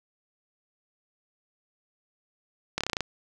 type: slowing click train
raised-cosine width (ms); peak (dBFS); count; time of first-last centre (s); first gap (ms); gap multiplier
0.2; -10; 8; 2.78-3.007; 27; 1.06
effects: none